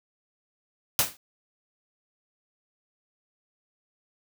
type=noise with exponential decay; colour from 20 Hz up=white; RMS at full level=-18 dBFS; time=0.99-1.17 s; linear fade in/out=1 ms; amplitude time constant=38 ms; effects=none